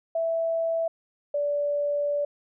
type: tone pair in turn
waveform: sine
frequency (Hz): 659.3 / 580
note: E5 / D5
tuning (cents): 0 / -22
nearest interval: major second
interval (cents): 222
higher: first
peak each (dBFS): -23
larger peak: neither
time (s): 0.15-0.88 / 1.34-2.25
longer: second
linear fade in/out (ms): 5
effects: none